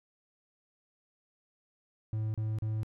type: tone bursts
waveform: triangle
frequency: 108.9 Hz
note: A2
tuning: 17 cents flat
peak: -28 dBFS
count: 3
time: 2.13-2.832 s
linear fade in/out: 0 ms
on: 210 ms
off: 36 ms
effects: none